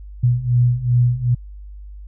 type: beating tone pair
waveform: sine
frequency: 120.7 / 123.3 Hz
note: B2 / B2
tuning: -39 / -2 cents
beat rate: 2.6 Hz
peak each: -18 / -15 dBFS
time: 0.23-1.35 s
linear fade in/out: 10 ms
effects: added 50 Hz sine -33 dBFS peak until 2.07 s